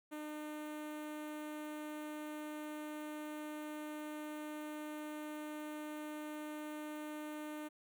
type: tone with notch filter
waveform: sawtooth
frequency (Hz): 302.7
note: D#4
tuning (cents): -48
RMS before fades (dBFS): -45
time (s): 0.11-7.69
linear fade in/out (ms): 20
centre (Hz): 5000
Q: 1
effects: none